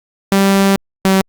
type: tone pair in turn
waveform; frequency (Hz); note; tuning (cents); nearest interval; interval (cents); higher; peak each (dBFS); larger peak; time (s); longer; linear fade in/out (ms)
sawtooth; 195.9 / 191.43; G3 / G3; -1 / -41; unison; 40; first; -5; neither; 0.32-0.76 / 1.05-1.21; first; 0
effects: Opus 48 kbps